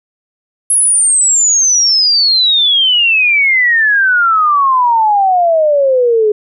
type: exponential sweep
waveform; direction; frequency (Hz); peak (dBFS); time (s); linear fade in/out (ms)
sine; down; 10820 to 415.3; -7; 0.7-6.32; 5
effects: none